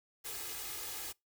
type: noise with comb filter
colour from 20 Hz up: white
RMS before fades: -42 dBFS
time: 0.24-1.13 s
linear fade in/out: 20 ms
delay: 2.4 ms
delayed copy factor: +0.7
effects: noise-tail reverb RT60 0.2 s tail -25 dB re dry